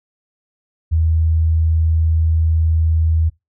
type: tone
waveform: sine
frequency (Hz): 80.6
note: E2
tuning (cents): -38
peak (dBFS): -12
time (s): 0.91-3.3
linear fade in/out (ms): 20
effects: noise-tail reverb RT60 0.2 s tail -23 dB re dry